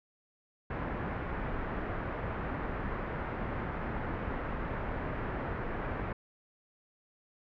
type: low-pass noise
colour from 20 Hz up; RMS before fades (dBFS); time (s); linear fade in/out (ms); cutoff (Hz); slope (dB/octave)
pink; -36; 0.7-6.13; 5; 1900; 24
effects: none